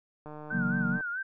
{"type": "click train", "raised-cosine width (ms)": 1, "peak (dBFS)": -30, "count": 114, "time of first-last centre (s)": [0.26, 1.008], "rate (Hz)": 151}
{"type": "tone with vibrato", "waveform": "sine", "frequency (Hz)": 1480, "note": "F#6", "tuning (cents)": 0, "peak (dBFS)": -31, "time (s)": [0.5, 1.23], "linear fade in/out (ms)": 10, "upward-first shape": "sine", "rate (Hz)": 4.6, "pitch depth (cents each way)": 100}
{"type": "chord", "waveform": "sine", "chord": "F# dominant seventh", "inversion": "second", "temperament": "equal with one note detuned", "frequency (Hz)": [138.59, 164.81, 185, 234.6], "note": ["C#3", "E3", "F#3", "A#3"], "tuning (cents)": [0, 0, 0, 11], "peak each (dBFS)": [-35, -36, -30, -31], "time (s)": [0.51, 1], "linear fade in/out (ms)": 50}
{"effects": []}